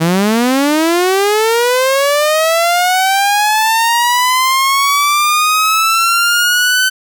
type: linear sweep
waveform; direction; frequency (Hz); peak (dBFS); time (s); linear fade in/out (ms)
sawtooth; up; 157.4 to 1525; -6; 0-6.9; 20
effects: none